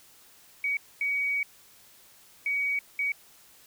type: tone bursts at uneven times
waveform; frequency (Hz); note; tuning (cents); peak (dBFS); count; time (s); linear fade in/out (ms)
sine; 2258; C#7; +31; -25; 4; 0.64-0.77 / 1.01-1.43 / 2.46-2.79 / 2.99-3.12; 2
effects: white hiss -56 dBFS RMS until 3.66 s